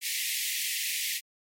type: high-pass noise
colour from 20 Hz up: pink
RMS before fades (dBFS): -31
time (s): 0.01-1.21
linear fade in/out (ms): 50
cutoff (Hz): 1900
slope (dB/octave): 96
effects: MP3 64 kbps